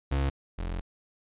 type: tone pair in turn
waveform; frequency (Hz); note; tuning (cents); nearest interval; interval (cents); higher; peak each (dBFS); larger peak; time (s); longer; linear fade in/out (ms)
35% pulse; 69.3 / 43.66; C#2 / F1; 0 / 0; minor sixth; 800; first; -23 / -29; first; 0.11-0.3 / 0.58-0.81; second; 10
effects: resampled to 8000 Hz